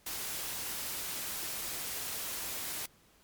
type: noise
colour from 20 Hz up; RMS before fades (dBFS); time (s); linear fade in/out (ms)
white; -38; 0.06-2.86; 5
effects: pink hiss -64 dBFS RMS until 3.23 s + MP3 96 kbps